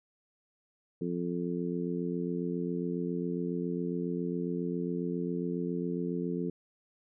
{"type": "harmonic tone", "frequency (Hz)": 87.31, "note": "F2", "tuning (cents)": 0, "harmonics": [2, 3, 4, 5], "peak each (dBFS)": [-34, -36, -37, -38], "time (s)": [1.01, 6.5], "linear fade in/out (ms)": 5, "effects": []}